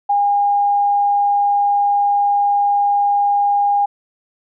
sine tone, 812 Hz, G#5, 39 cents flat, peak -12 dBFS, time 0.09-3.86 s, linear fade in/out 10 ms, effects none

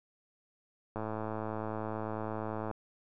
click train, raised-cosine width 1 ms, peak -23 dBFS, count 192, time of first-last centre 0.96-2.712 s, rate 109 Hz, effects none

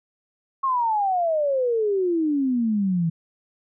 sine exponential sweep, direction down, 1096 to 160.6 Hz, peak -19 dBFS, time 0.63-3.1 s, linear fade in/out 10 ms, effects none

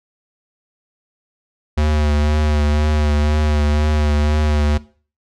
square tone with vibrato, 75 Hz, D2, 37 cents sharp, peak -14 dBFS, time 1.77-4.78 s, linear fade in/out 10 ms, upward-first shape triangle, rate 2 Hz, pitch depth 32 cents each way, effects noise-tail reverb RT60 0.4 s tail -19 dB re dry + low-pass 6000 Hz 12 dB/octave

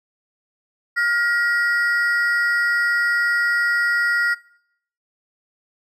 triangle ring-modulated tone, 1661.2 Hz, G#6, in tune, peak -12 dBFS, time 0.96-4.35 s, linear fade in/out 20 ms, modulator 246 Hz, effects noise-tail reverb RT60 0.7 s tail -22 dB re dry

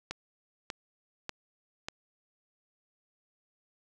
click train, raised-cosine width 0.2 ms, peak -18 dBFS, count 4, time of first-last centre 0.11-1.885 s, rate 1.69 Hz, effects none

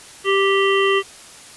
harmonic tone with a mistuned harmonic, 392 Hz, G4, in tune, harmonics 1 / 3 / 5 / 7 / 8, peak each -16 / -21 / -23 / -24 / -25 dBFS, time 0.24-1.03 s, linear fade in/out 50 ms, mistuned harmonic 8, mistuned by -17 cents, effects white hiss -41 dBFS RMS until 1.56 s + resampled to 24000 Hz

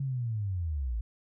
sine linear sweep, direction down, 140 to 51.91 Hz, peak -29 dBFS, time 0-1.01 s, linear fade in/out 5 ms, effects none

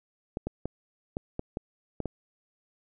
clicks, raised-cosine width 2 ms, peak -18 dBFS, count 8, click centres 0.371 / 0.47 / 0.656 / 1.169 / 1.394 / 1.571 / 2.003 / 2.057 s, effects none

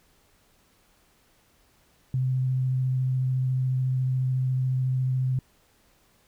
sine tone with vibrato, 129.3 Hz, C3, 20 cents flat, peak -22 dBFS, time 2.14-5.39 s, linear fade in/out 2 ms, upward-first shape sine, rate 14 Hz, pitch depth 11 cents each way, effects pink hiss -63 dBFS RMS until 6.27 s

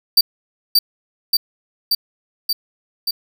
45% pulse tone with echo, 4638 Hz, D8, 22 cents flat, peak -7 dBFS, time 0.17-0.21 s, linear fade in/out 5 ms, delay 580 ms, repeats 5, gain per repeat -2 dB, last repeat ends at 3.11 s, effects none

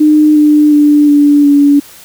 sine tone with pitch steps, 303.7 / 299.2 / 294.7 / 290.3 / 286 Hz, D#4 / D4 / D4 / D4 / D4, -42 / +32 / +6 / -20 / -46 cents, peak -3 dBFS, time 0-1.8 s, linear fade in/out 10 ms, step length 360 ms, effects white hiss -36 dBFS RMS until 2.04 s

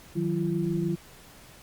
sine tone cluster, 156.9 / 183.4 / 340.2 Hz, D#3 / F#3 / F4, +15 / -15 / -45 cents, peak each -29 dBFS, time 0.15-0.96 s, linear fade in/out 20 ms, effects pink hiss -51 dBFS RMS until 1.62 s + Opus 48 kbps

